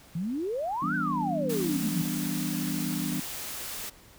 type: exponential two-way sweep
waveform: sine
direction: up then down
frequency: 156.6 to 1568 to 156.6 Hz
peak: -28 dBFS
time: 0.15-2.02 s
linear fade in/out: 5 ms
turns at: 0.95 s
type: chord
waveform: sine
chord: E minor seventh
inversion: none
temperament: equal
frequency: 164.81 / 196 / 246.9 / 293.7 Hz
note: E3 / G3 / B3 / D4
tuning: 0 / 0 / 0 / 0 cents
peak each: -34 dBFS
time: 0.82-3.2 s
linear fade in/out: 5 ms
type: noise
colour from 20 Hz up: white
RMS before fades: -37 dBFS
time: 1.49-3.9 s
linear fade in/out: 10 ms
effects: pink hiss -54 dBFS RMS until 4.18 s